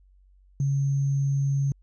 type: tone with sample-and-hold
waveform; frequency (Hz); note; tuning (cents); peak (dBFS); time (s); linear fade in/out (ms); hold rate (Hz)
sine; 138.59; C#3; 0; -21; 0.6-1.72; 2; 6300
effects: added 47 Hz sine -54 dBFS peak until 1.82 s + resampled to 22050 Hz